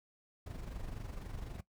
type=noise with amplitude modulation; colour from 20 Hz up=brown; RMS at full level=-41 dBFS; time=0.46-1.61 s; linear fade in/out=5 ms; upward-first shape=sine; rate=24 Hz; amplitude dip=60%; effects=noise-tail reverb RT60 0.1 s tail -17 dB re dry